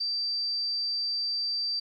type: tone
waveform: sine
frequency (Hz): 4670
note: D8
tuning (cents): -11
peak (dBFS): -27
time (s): 0-1.8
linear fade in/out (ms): 10
effects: 11-bit